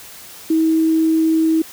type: tone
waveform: sine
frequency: 320.9 Hz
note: E4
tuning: 46 cents flat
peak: -12 dBFS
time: 0.5-1.62 s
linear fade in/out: 5 ms
effects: white hiss -38 dBFS RMS until 1.72 s